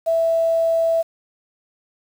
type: tone with quantisation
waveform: sine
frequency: 659.3 Hz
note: E5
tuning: in tune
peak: -15 dBFS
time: 0.06-1.03 s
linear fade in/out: 20 ms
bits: 7
effects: none